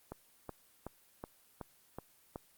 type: click train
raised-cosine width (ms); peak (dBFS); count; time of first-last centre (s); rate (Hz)
1; -27; 7; 0.12-2.359; 2.68
effects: white hiss -66 dBFS RMS until 2.57 s + Opus 24 kbps